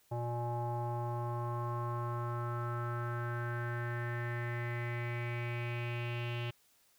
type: tone with low-pass filter sweep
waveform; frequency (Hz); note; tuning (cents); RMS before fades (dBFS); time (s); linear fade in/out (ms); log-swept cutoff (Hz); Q
square; 119.4; A#2; +42; -37; 0.11-6.51; 10; 760 to 2900; 5.3
effects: white hiss -69 dBFS RMS until 6.98 s